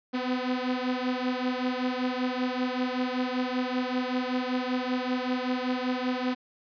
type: beating tone pair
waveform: sawtooth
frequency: 250.5 / 255.7 Hz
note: B3 / C4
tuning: +25 / -40 cents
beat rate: 5.2 Hz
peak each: -25 / -27 dBFS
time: 0.13-6.35 s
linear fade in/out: 20 ms
effects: resampled to 11025 Hz + 9-bit